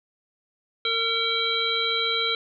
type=harmonic tone with a mistuned harmonic; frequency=456.7 Hz; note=A#4; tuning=36 cents flat; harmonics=1 / 3 / 5 / 7 / 9; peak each=-31 / -30 / -29 / -28 / -26 dBFS; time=0.85-2.35 s; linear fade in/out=2 ms; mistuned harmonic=9; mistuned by=-70 cents; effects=none